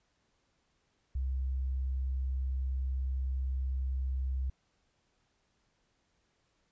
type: tone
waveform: sine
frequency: 65.41 Hz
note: C2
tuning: in tune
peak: -30 dBFS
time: 1.15-4.5 s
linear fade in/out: 5 ms
effects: pink hiss -75 dBFS RMS until 6.71 s + resampled to 16000 Hz